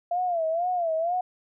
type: tone with vibrato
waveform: sine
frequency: 683 Hz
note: F5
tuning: 39 cents flat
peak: -23 dBFS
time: 0.11-1.21 s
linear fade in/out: 5 ms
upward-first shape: sine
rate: 2.1 Hz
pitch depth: 120 cents each way
effects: none